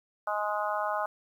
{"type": "harmonic tone", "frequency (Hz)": 208.9, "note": "G#3", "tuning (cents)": 10, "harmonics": [3, 4, 5, 6, 7], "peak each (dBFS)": [-33, -33, -35, -34, -38], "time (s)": [0.27, 1.06], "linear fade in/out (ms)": 5, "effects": ["10-bit"]}